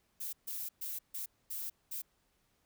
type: noise bursts at uneven times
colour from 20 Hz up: violet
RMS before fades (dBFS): -40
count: 6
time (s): 0.2-0.33 / 0.47-0.69 / 0.81-0.99 / 1.14-1.26 / 1.5-1.7 / 1.91-2.02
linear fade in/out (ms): 10
effects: pink hiss -75 dBFS RMS until 2.65 s